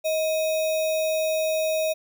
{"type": "tone with sample-and-hold", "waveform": "sine", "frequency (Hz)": 631, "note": "D#5", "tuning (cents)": 24, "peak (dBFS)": -21, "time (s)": [0.04, 1.94], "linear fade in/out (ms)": 20, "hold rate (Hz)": 3150, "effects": []}